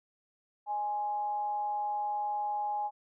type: tone with frequency modulation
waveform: sine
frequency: 830.6 Hz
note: G#5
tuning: in tune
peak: -30 dBFS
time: 0.66-2.91 s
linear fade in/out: 50 ms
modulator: 221 Hz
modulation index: 0.23
effects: none